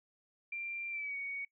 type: tone with pitch glide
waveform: sine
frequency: 2370 to 2237 Hz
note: D7 to C#7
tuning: +15 to +15 cents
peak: -37 dBFS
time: 0.52-1.45 s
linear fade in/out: 5 ms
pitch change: -100 cents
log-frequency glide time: 0.9-1.16 s
effects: noise-tail reverb RT60 0.1 s tail -20 dB re dry